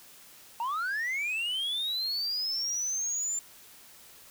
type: linear sweep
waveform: sine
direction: up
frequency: 890 to 7250 Hz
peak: -26 dBFS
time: 0.6-3.39 s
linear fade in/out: 2 ms
effects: tanh soft clip ceiling -28 dBFS + white hiss -53 dBFS RMS until 4.3 s